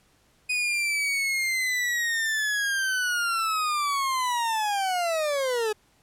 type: linear sweep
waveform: 40% pulse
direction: down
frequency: 2492 to 416.8 Hz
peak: -23 dBFS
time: 0.49-5.73 s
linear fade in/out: 10 ms
effects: pink hiss -63 dBFS RMS until 6.02 s + low-pass 12000 Hz 12 dB/octave